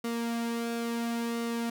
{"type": "tone with flanger", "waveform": "sawtooth", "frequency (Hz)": 233.1, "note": "A#3", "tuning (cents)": 0, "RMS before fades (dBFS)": -32, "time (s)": [0.04, 1.7], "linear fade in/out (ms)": 5, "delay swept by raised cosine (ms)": [1.2, 3.3], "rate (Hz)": 0.73, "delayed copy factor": -0.5, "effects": []}